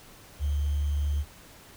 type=tone with sample-and-hold; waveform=sine; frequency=72.7 Hz; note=D2; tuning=17 cents flat; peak=-24 dBFS; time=0.39-1.25 s; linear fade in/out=50 ms; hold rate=3150 Hz; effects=pink hiss -51 dBFS RMS until 1.76 s